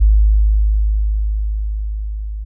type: tone with level ramp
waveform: sine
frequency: 52.4 Hz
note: G#1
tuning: 16 cents sharp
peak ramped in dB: -6 to -22 dBFS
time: 0-2.45 s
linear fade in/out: 20 ms
effects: none